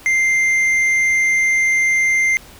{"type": "tone with tanh clipping", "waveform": "triangle", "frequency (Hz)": 2093, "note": "C7", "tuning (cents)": 0, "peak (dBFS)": -14, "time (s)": [0.06, 2.37], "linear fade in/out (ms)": 0, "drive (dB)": 10, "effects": ["pink hiss -42 dBFS RMS until 2.59 s"]}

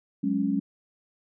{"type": "chord", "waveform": "sine", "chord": "F# suspended second", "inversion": "none", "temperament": "equal", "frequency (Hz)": [185, 207.7, 277.2], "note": ["F#3", "G#3", "C#4"], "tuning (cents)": [0, 0, 0], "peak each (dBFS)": [-30, -27, -26], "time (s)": [0.23, 0.6], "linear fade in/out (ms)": 10, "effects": []}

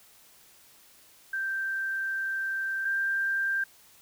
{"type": "tone pair in turn", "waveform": "sine", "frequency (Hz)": [1568, 1582.6], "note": ["G6", "G6"], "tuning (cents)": [0, 16], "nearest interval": "unison", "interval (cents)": 16, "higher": "second", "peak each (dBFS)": [-28, -25], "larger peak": "second", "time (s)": [[1.33, 2.85], [2.85, 3.64]], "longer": "first", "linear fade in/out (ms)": 5, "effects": ["white hiss -57 dBFS RMS until 4.01 s"]}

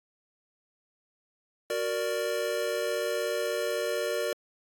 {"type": "chord", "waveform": "square", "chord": "Gb augmented", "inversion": "none", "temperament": "equal", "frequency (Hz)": [370, 466.2, 587.3], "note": ["Gb4", "Bb4", "D5"], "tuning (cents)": [0, 0, 0], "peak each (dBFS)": [-36, -32, -32], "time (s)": [1.7, 4.33], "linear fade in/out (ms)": 2, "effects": ["AAC 64 kbps"]}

